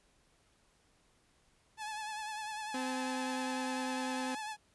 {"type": "tone with vibrato", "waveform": "sawtooth", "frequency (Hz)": 858, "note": "A5", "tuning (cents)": -44, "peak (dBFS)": -35, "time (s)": [1.77, 4.57], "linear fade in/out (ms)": 50, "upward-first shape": "triangle", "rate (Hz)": 10, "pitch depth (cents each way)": 55}
{"type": "tone", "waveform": "sawtooth", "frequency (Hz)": 258, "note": "C4", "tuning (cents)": -24, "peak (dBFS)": -32, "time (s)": [2.74, 4.35], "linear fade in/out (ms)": 5}
{"effects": ["pink hiss -70 dBFS RMS until 4.74 s", "resampled to 24000 Hz"]}